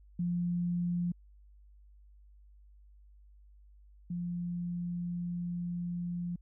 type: tone pair in turn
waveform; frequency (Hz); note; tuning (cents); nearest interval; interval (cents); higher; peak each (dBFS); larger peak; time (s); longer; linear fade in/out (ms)
sine; 174.61 / 174.61; F3 / F3; 0 / 0; unison; 0; neither; -29 / -33; first; 0.19-1.12 / 4.1-6.36; second; 5
effects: added 50 Hz sine -55 dBFS peak until 6.41 s